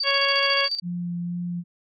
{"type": "tone with tremolo", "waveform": "sine", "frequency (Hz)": 4628, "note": "D8", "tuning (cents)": -26, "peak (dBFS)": -22, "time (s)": [0, 0.8], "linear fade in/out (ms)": 5, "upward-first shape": "square", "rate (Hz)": 14, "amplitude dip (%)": 65}
{"type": "harmonic tone", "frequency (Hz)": 554.4, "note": "C#5", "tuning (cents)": 0, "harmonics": [1, 2, 3, 4, 5, 6], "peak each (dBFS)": [-27, -27, -27, -27, -27, -27], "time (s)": [0.03, 0.69], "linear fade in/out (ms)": 50}
{"type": "tone with vibrato", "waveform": "sine", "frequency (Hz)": 174.61, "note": "F3", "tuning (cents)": 0, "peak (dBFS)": -26, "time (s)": [0.82, 1.64], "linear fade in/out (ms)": 50, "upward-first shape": "sine", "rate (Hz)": 2.1, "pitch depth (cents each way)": 11}
{"effects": []}